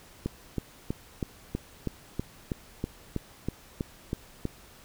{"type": "click train", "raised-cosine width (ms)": 3, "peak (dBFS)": -16, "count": 14, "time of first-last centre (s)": [0.26, 4.454], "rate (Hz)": 3.1, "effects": ["pink hiss -53 dBFS RMS until 4.84 s"]}